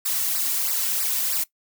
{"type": "noise with flanger", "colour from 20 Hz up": "blue", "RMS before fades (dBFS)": -24, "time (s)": [0.05, 1.44], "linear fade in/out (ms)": 10, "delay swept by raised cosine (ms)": [0.3, 2.5], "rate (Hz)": 3.1, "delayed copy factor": -0.95, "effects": ["noise-tail reverb RT60 0.1 s tail -19 dB re dry"]}